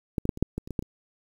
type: clicks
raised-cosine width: 3 ms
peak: -13 / -15 / -9 / -25 / -7 / -17 / -27 / -20 / -13 / -25 dBFS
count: 10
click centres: 0.182 / 0.254 / 0.292 / 0.374 / 0.426 / 0.58 / 0.675 / 0.707 / 0.792 / 0.825 s
effects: 8-bit